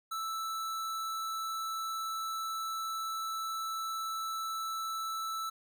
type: tone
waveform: square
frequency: 1318.5 Hz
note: E6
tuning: in tune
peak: -35 dBFS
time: 0.11-5.5 s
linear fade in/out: 10 ms
effects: none